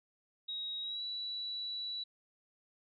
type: tone with pitch glide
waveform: sine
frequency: 3800 to 3936 Hz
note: A#7 to B7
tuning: +33 to -7 cents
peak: -37 dBFS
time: 0.48-2.04 s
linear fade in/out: 10 ms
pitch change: +60 cents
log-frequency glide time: 0.81-1.03 s
effects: none